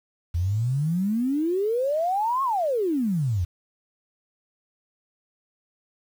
sine exponential two-way sweep, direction up then down, 81.2 to 1108.7 to 81.2 Hz, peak -21 dBFS, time 0.34-3.45 s, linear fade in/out 10 ms, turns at 2.43 s, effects 8-bit

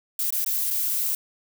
violet noise with dropouts, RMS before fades -25 dBFS, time 0.19-1.15 s, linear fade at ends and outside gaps 2 ms, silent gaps 0.305-0.324 / 0.446-0.462 / 0.704-0.708 s, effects none

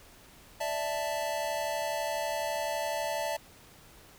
square chord, D suspended second, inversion none, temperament equal, 587.3 / 659.3 / 880 Hz, D5 / E5 / A5, 0 / 0 / 0 cents, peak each -36 / -35 / -36 dBFS, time 0.6-3.37 s, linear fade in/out 10 ms, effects pink hiss -55 dBFS RMS until 4.18 s

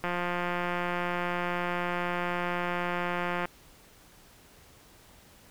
click train, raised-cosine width 0.5 ms, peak -16 dBFS, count 602, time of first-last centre 0.04-3.455 s, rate 176 Hz, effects pink hiss -56 dBFS RMS until 5.5 s

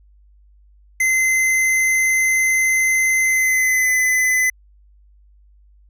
square tone with pitch glide, 2061 to 2021 Hz, C7 to B6, -27 to +39 cents, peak -15 dBFS, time 1-4.5 s, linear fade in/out 5 ms, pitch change -34 cents, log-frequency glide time 3.22-3.97 s, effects added 50 Hz sine -48 dBFS peak until 5.89 s

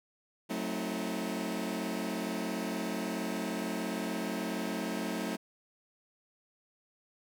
sawtooth chord, F# diminished seventh, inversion none, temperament just, 185 / 222 / 266.4 / 319.7 Hz, F#3 / A3 / C4 / Eb4, 0 / +16 / +31 / +47 cents, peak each -35 / -33 / -36 / -35 dBFS, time 0.49-5.37 s, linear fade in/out 20 ms, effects none

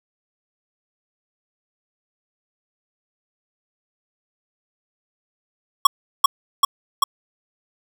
square tone with echo, 1108.7 Hz, C#6, in tune, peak -7 dBFS, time 5.85-5.87 s, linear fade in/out 5 ms, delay 390 ms, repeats 3, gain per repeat -2 dB, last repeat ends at 7.04 s, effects none

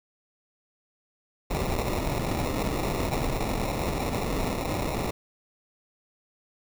pink noise with sample-and-hold, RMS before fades -28 dBFS, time 1.5-5.11 s, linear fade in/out 10 ms, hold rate 1575 Hz, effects none

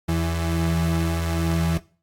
35% pulse tone pair together, 82.4 / 165.95 Hz, E2 / E3, 0 / +12 cents, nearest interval octave, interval 1212 cents, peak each -22 dBFS, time 0.08-1.78 s, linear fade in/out 10 ms, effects noise-tail reverb RT60 0.4 s tail -20 dB re dry + AAC 64 kbps

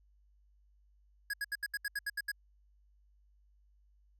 square tone bursts, 1661.2 Hz, G#6, in tune, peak -34 dBFS, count 10, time 1.3-2.317 s, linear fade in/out 5 ms, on 36 ms, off 73 ms, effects added 50 Hz sine -64 dBFS peak until 4.19 s

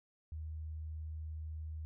sine tone, 78.3 Hz, D#2, 11 cents sharp, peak -40 dBFS, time 0.32-1.85 s, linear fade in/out 0 ms, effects none

